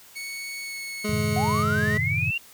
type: tone with pitch glide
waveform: sawtooth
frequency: 2217 to 2198 Hz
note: C#7 to C#7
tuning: 0 to -15 cents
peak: -29 dBFS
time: 0.15-1.64 s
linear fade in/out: 20 ms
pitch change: -15 cents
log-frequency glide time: 0.61-0.77 s
type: tone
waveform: 25% pulse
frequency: 210.9 Hz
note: G#3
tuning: 27 cents sharp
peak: -22 dBFS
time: 1.04-1.98 s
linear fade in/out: 10 ms
type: chord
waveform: sine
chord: F# diminished seventh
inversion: none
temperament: equal with one note detuned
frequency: 92.5 / 110 / 130.13 / 155.56 Hz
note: F#2 / A2 / C3 / Eb3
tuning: 0 / 0 / -9 / 0 cents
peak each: -30 dBFS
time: 1.09-2.31 s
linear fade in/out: 5 ms
type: linear sweep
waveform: sine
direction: up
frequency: 698.5 to 2800 Hz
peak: -24 dBFS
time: 1.36-2.38 s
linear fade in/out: 5 ms
effects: white hiss -50 dBFS RMS until 2.53 s